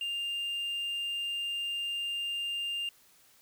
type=tone with quantisation; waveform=triangle; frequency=2800 Hz; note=F7; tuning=4 cents sharp; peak=-30 dBFS; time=0.01-2.89 s; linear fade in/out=2 ms; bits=10; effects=white hiss -62 dBFS RMS until 3.41 s